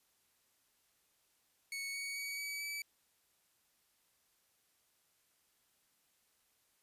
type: tone with pitch steps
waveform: sawtooth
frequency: 2217 / 2238 / 2258 / 2279 / 2300 Hz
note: C#7 / C#7 / C#7 / C#7 / D7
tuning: 0 / +16 / +31 / +47 / -37 cents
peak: -36 dBFS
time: 1.72-2.82 s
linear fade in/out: 2 ms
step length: 220 ms
effects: white hiss -75 dBFS RMS until 6.82 s + resampled to 32000 Hz